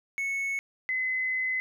triangle / sine tone pair in turn, 2205 / 2034 Hz, C#7 / C7, -10 / -50 cents, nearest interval minor second, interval 140 cents, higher first, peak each -26 dBFS, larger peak neither, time 0.18-0.59 / 0.89-1.6 s, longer second, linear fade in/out 0 ms, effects none

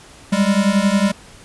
square beating tone pair, 194.2 / 205.2 Hz, G3 / G#3, -16 / -21 cents, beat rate 11 Hz, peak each -17 dBFS, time 0.32-1.12 s, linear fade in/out 10 ms, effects pink hiss -43 dBFS RMS until 1.44 s + resampled to 24000 Hz

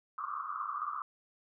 pink band-pass noise, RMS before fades -38 dBFS, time 0.18-1.02 s, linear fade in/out 2 ms, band 1100 to 1300 Hz, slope 96 dB/octave, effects none

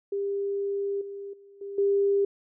sine tone with level steps, 399.2 Hz, G4, 32 cents sharp, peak -26 / -35 / -49 / -34 / -20 dBFS, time 0.12-2.25 s, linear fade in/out 5 ms, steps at 1.01 / 1.33 / 1.61 / 1.78 s, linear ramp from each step 5 ms, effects none

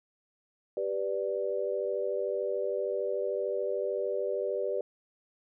sine chord, G major, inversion none, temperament equal, 392 / 493.9 / 587.3 Hz, G4 / B4 / D5, 0 / 0 / 0 cents, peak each -33 dBFS, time 0.77-4.81 s, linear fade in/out 2 ms, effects none

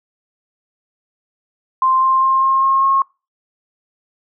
sine tone with pitch steps, 1046.5 / 1053.8 / 1061.1 / 1068.5 / 1075.9 / 1083.4 Hz, C6 / C6 / C6 / C6 / C6 / C#6, 0 / +12 / +24 / +36 / +48 / -40 cents, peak -11 dBFS, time 1.82-3.02 s, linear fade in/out 2 ms, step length 200 ms, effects noise-tail reverb RT60 0.3 s tail -25 dB re dry

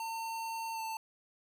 square tone with pitch glide, 905 to 891 Hz, A5 to A5, +48 to +22 cents, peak -37 dBFS, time 0-0.97 s, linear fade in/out 2 ms, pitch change -26 cents, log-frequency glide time 0.73-0.81 s, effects none

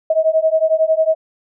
sine beating tone pair, 632 / 643 Hz, D#5 / E5, +27 / -43 cents, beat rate 11 Hz, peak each -15 dBFS, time 0.1-1.15 s, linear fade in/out 5 ms, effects none

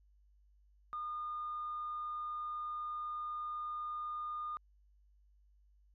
sine tone, 1218 Hz, D#6, 37 cents flat, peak -37 dBFS, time 0.93-4.57 s, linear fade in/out 0 ms, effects tanh soft clip ceiling -33 dBFS + added 50 Hz sine -64 dBFS peak until 5.94 s

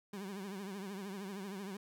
30% pulse tone with vibrato, 196 Hz, G3, in tune, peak -39 dBFS, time 0.13-1.77 s, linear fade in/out 5 ms, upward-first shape triangle, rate 13 Hz, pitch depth 120 cents each way, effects none

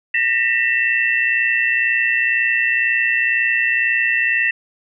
sine tone cluster, 1827 / 1949 / 2675 Hz, A#6 / B6 / E7, -35 / -23 / +25 cents, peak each -19 dBFS, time 0.14-4.51 s, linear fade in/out 5 ms, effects none

